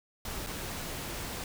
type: noise with dropouts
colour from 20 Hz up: pink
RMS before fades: -38 dBFS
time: 0.25-1.44 s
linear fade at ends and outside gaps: 2 ms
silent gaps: 0.465-0.469 s
effects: none